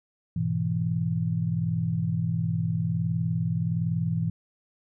sine chord, E major, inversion first, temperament equal, 103.83 / 123.47 / 164.81 Hz, G#2 / B2 / E3, 0 / 0 / 0 cents, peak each -30 / -30 / -26 dBFS, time 0.36-4.3 s, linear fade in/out 5 ms, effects none

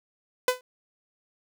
sawtooth tone with exponential decay, 503 Hz, B4, 32 cents sharp, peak -13 dBFS, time 0.48-0.61 s, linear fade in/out 2 ms, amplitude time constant 28 ms, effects none

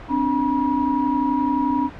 sine tone cluster, 262 / 293.5 / 963 Hz, C4 / D4 / B5, +2 / -1 / -44 cents, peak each -22 dBFS, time 0.08-1.9 s, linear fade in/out 50 ms, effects pink hiss -38 dBFS RMS until 1.99 s + low-pass 2000 Hz 12 dB/octave

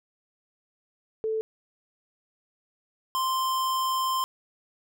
sine / square tone pair in turn, 440 / 1044.6 Hz, A4 / C6, 0 / -3 cents, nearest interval octave + minor third, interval 1497 cents, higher second, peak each -25 dBFS, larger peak neither, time 1.24-1.41 / 3.15-4.24 s, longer second, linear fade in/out 0 ms, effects none

